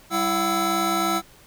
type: tone cluster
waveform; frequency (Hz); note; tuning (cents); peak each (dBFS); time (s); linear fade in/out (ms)
square; 194.9 / 332.5 / 690 / 753 / 1319; G3 / E4 / F5 / F#5 / E6; -10 / +15 / -21 / +30 / +1; -32 / -27 / -31 / -29 / -25; 0.1-1.22; 50
effects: pink hiss -51 dBFS RMS until 1.46 s